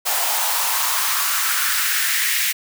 white noise with high-pass filter sweep, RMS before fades -20 dBFS, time 0.05-2.53 s, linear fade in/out 20 ms, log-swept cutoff 700 to 2100 Hz, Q 3, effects none

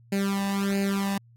sawtooth tone with flanger, 197.7 Hz, G3, 15 cents sharp, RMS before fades -26 dBFS, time 0.12-1.18 s, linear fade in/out 5 ms, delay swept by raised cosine 0.43 to 1.11 ms, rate 1.5 Hz, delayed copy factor +1, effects added 117 Hz sine -52 dBFS peak until 1.36 s + AAC 64 kbps

